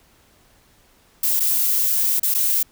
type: noise with dropouts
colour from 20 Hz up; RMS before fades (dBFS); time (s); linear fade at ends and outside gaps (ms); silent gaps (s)
violet; -19; 1.23-2.63; 5; 1.397-1.403 / 2.197-2.23 / 2.342-2.347
effects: pink hiss -56 dBFS RMS until 2.71 s